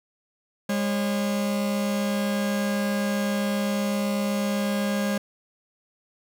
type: tone pair together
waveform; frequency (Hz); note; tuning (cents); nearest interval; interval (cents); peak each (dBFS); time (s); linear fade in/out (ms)
45% pulse; 203.8 / 543.6; G#3 / C#5; -32 / -34; octave + perfect fourth; 1698; -24 / -30; 0.69-5.18; 5
effects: none